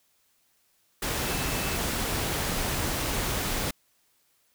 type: tone in noise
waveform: sine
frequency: 2634 Hz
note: E7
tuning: 2 cents flat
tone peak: -40 dBFS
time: 1.25-1.77 s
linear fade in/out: 5 ms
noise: pink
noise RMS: -29 dBFS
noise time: 1.02-3.71 s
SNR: -14 dB
effects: white hiss -68 dBFS RMS until 4.54 s